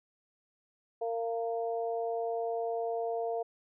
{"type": "harmonic tone", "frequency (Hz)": 230, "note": "A#3", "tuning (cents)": -23, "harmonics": [2, 3, 4], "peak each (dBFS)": [-33, -34, -48], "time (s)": [1.01, 3.43], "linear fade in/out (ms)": 10, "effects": []}